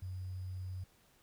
sine tone with sample-and-hold, 92.5 Hz, F#2, in tune, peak -39 dBFS, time 0.02-0.84 s, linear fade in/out 5 ms, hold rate 4900 Hz, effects pink hiss -68 dBFS RMS until 1.22 s

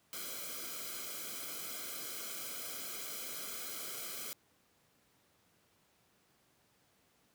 white noise with comb filter, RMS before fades -43 dBFS, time 0.13-4.33 s, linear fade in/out 0 ms, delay 1.1 ms, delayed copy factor -0.9, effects pink hiss -71 dBFS RMS until 7.34 s + high-pass 100 Hz 12 dB/octave

